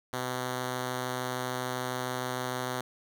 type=tone; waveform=5% pulse; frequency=126.7 Hz; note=B2; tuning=45 cents sharp; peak=-20 dBFS; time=0.13-2.81 s; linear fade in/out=2 ms; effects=none